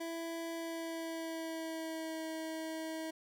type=tone with pitch glide; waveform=25% pulse; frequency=331.6 to 319.9 Hz; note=E4 to D#4; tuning=+10 to +48 cents; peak=-35 dBFS; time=0-3.11 s; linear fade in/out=10 ms; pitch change=-62 cents; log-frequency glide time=0.54-2.26 s; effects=none